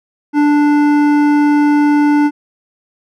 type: tone with hard clipping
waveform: sine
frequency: 293.7 Hz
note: D4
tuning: in tune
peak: -10 dBFS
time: 0.33-2.31 s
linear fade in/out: 50 ms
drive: 12 dB
effects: none